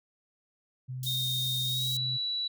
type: tone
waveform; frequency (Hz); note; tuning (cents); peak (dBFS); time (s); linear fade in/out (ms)
sine; 128.1; C3; -36; -34; 0.88-2.18; 20
type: high-pass noise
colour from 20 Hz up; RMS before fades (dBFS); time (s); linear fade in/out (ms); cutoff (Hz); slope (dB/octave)
white; -39; 1.03-1.97; 2; 3200; 96
type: tone with pitch glide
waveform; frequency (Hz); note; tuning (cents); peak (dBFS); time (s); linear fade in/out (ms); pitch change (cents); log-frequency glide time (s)
sine; 3692 to 3934; A#7 to B7; -17 to -7; -29; 1.06-2.48; 10; +110; 1.64-1.98
effects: none